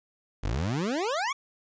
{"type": "exponential sweep", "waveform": "25% pulse", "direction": "up", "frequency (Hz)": [42.41, 1174.7], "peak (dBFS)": -23, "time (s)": [0.43, 1.33], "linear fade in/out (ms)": 10, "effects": ["resampled to 16000 Hz", "10-bit"]}